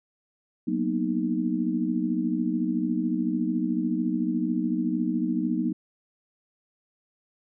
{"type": "chord", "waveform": "sine", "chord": "B major seventh", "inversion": "second", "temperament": "equal", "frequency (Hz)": [185, 233.1, 246.9, 311.1], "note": ["F#3", "A#3", "B3", "D#4"], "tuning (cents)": [0, 0, 0, 0], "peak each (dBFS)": [-30, -29, -29, -28], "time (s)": [0.67, 5.73], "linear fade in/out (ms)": 10, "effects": []}